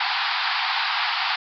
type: band-pass noise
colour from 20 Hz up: pink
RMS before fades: -24 dBFS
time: 0-1.36 s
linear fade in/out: 5 ms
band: 750 to 4900 Hz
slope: 96 dB/octave
effects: none